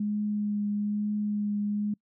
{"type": "tone with vibrato", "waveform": "sine", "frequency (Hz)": 207.7, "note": "G#3", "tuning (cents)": 0, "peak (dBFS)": -26, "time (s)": [0, 1.94], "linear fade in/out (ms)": 5, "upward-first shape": "triangle", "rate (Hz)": 1.1, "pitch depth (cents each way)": 16, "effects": ["noise-tail reverb RT60 0.1 s tail -26 dB re dry"]}